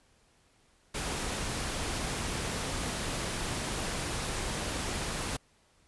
pink noise, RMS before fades -34 dBFS, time 0.94-5.37 s, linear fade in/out 10 ms, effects pink hiss -66 dBFS RMS until 5.87 s + resampled to 24000 Hz

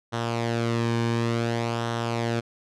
sawtooth tone with flanger, 116.54 Hz, A#2, in tune, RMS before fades -26 dBFS, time 0.12-2.41 s, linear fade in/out 20 ms, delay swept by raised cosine 0.42 to 1.52 ms, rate 0.56 Hz, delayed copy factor -0.55, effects low-pass 6000 Hz 12 dB/octave

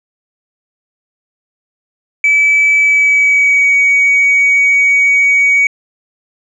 sine tone with pitch glide, 2300 to 2253 Hz, D7 to C#7, -37 to +28 cents, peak -5 dBFS, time 2.24-5.67 s, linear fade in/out 2 ms, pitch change -35 cents, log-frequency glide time 2.78-3.74 s, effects tanh soft clip ceiling -4 dBFS

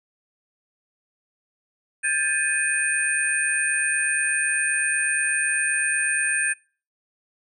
sine tone cluster, 1595 / 1743 / 2491 / 8840 Hz, G6 / A6 / D#7 / C#9, +30 / -17 / +1 / -6 cents, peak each -26 dBFS, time 2.03-6.54 s, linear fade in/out 20 ms, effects noise-tail reverb RT60 0.4 s tail -25 dB re dry

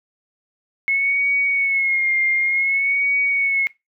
sine tone with vibrato, 2181 Hz, C#7, 29 cents flat, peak -16 dBFS, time 0.88-3.67 s, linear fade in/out 0 ms, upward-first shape sine, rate 0.55 Hz, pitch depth 55 cents each way, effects noise-tail reverb RT60 0.2 s tail -19 dB re dry

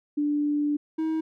sine / triangle tone pair in turn, 293.7 / 318.2 Hz, D4 / D#4, 0 / +39 cents, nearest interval minor second, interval 139 cents, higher second, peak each -22 dBFS, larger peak neither, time 0.17-0.77 / 0.98-1.21 s, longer first, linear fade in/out 10 ms, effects none

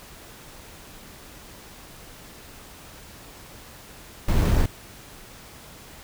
brown noise with sample-and-hold, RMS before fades -19 dBFS, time 4.28-4.66 s, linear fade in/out 5 ms, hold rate 6300 Hz, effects pink hiss -45 dBFS RMS until 6.03 s

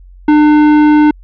sine tone with tanh clipping, 300 Hz, D4, 37 cents sharp, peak -6 dBFS, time 0.28-1.11 s, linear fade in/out 5 ms, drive 14 dB, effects added 45 Hz sine -34 dBFS peak until 1.23 s

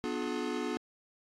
square chord, B diminished seventh, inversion none, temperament just, 246.9 / 296.3 / 355.6 / 426.7 Hz, B3 / D4 / F4 / Ab4, 0 / +15 / +31 / +47 cents, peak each -38 / -39 / -39 / -39 dBFS, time 0.04-0.77 s, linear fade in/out 0 ms, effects low-pass 6000 Hz 12 dB/octave + AAC 48 kbps

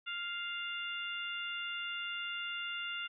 harmonic tone, 699 Hz, F5, 1 cent sharp, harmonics 2 / 3 / 4 / 5, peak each -41 / -45 / -40 / -47 dBFS, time 0.06-3.08 s, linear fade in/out 20 ms, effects none

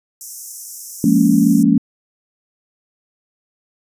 pink high-pass noise, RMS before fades -32 dBFS, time 0.21-1.63 s, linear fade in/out 0 ms, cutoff 5500 Hz, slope 96 dB/octave
sine chord, Bb minor seventh, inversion second, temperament just, 174.81 / 209.8 / 233.1 / 279.7 Hz, F3 / Ab3 / Bb3 / Db4, +2 / +18 / 0 / +16 cents, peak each -17 / -15 / -15 / -14 dBFS, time 1.04-1.78 s, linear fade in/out 2 ms
effects resampled to 32000 Hz

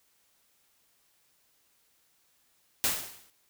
white noise with exponential decay, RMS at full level -24 dBFS, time 2.84-3.3 s, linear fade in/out 0 ms, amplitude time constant 100 ms, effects white hiss -69 dBFS RMS until 3.49 s

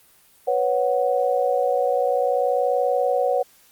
sine chord, B suspended second, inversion none, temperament equal, 493.9 / 554.4 / 740 Hz, B4 / C#5 / F#5, 0 / 0 / 0 cents, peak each -22 / -22 / -23 dBFS, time 0.47-3.43 s, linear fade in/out 10 ms, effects white hiss -55 dBFS RMS until 3.71 s + Opus 32 kbps

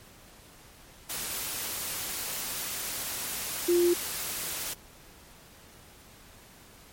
sine tone in noise, 349.2 Hz, F4, in tune, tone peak -20 dBFS, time 3.68-3.94 s, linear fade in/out 10 ms, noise white, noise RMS -34 dBFS, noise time 1.09-4.74 s, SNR +11 dB, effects pink hiss -53 dBFS RMS until 6.92 s + MP3 64 kbps

